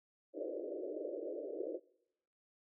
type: band-pass noise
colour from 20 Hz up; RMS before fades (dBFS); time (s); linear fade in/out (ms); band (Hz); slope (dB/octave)
white; -42; 0.33-1.8; 50; 300 to 600; 96
effects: noise-tail reverb RT60 0.9 s tail -25 dB re dry